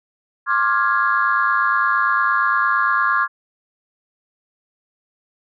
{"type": "chord", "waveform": "sine", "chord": "D half-diminished seventh", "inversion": "third", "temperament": "equal with one note detuned", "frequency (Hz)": [1066, 1174.7, 1396.9, 1661.2], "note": ["C6", "D6", "F6", "Ab6"], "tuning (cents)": [32, 0, 0, 0], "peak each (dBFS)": -20, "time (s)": [0.46, 3.28], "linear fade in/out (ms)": 50, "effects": ["tanh soft clip ceiling -5 dBFS"]}